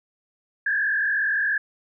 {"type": "tone with frequency modulation", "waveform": "sine", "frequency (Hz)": 1661.2, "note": "G#6", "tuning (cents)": 0, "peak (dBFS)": -20, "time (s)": [0.66, 1.58], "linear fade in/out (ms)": 5, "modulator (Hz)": 42.9, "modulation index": 1.8, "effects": []}